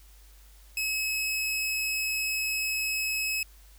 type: tone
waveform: sawtooth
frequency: 2571 Hz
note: E7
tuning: 44 cents flat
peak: -24 dBFS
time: 0.77-3.43 s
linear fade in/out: 2 ms
effects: added 50 Hz sine -51 dBFS peak until 3.78 s + white hiss -59 dBFS RMS until 3.78 s